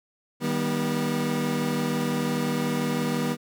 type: chord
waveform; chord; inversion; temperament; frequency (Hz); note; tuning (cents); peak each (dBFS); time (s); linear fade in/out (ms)
30% pulse; Eb augmented; none; equal with one note detuned; 155.56 / 196 / 241.9; Eb3 / G3 / B3; 0 / 0 / -36; -27 / -28 / -24; 0.4-3.37; 50
effects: none